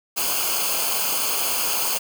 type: noise with comb filter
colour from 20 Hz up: white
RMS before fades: -23 dBFS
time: 0.16-1.99 s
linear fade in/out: 20 ms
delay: 0.53 ms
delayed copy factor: -0.75
effects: none